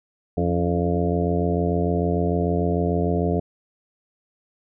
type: harmonic tone with a mistuned harmonic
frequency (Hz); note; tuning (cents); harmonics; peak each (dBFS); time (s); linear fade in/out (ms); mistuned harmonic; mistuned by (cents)
86.7; F2; -12; 1 / 2 / 3 / 4 / 5 / 6 / 7 / 8; -25 / -24 / -28 / -30 / -26 / -33 / -31 / -30; 0.37-3.4; 5; 3; +71
effects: none